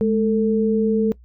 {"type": "tone pair together", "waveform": "sine", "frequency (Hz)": [211.9, 445.9], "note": ["G#3", "A4"], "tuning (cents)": [35, 23], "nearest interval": "octave + minor second", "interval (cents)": 1288, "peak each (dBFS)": -18, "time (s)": [0.01, 1.12], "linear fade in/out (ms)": 0, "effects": ["noise-tail reverb RT60 0.1 s tail -21 dB re dry", "added 60 Hz sine -44 dBFS peak until 1.24 s"]}